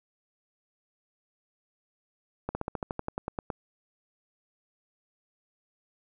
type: slowing click train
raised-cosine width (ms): 1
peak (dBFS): -17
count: 13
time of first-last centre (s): 2.49-3.502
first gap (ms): 60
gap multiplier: 1.06
effects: none